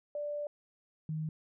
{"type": "tone pair in turn", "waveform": "sine", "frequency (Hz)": [587.3, 156.37], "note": ["D5", "D#3"], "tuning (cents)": [0, 9], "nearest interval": "octave + major seventh", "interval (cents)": 2291, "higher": "first", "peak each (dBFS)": [-34, -33], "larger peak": "second", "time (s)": [[0.15, 0.47], [1.09, 1.29]], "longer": "first", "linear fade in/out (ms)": 2, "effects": []}